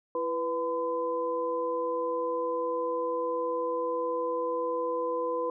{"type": "tone cluster", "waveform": "sine", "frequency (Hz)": [335.8, 494.3, 1016], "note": ["E4", "B4", "B5"], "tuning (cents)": [32, 1, 49], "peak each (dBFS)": [-37, -29, -33], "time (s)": [0.15, 5.5], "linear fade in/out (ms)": 2, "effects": []}